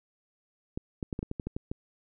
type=clicks; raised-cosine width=3 ms; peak=-20 dBFS; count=10; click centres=0.775 / 1.028 / 1.128 / 1.191 / 1.229 / 1.314 / 1.398 / 1.47 / 1.565 / 1.715 s; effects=none